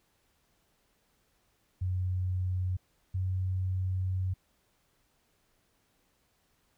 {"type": "tone pair in turn", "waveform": "sine", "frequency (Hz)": [91.8, 93.08], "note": ["F#2", "F#2"], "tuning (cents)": [-13, 11], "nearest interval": "unison", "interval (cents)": 24, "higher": "second", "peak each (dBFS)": [-28, -28], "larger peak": "neither", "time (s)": [[1.81, 2.77], [3.14, 4.34]], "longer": "second", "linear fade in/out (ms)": 10, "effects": ["pink hiss -72 dBFS RMS until 6.77 s"]}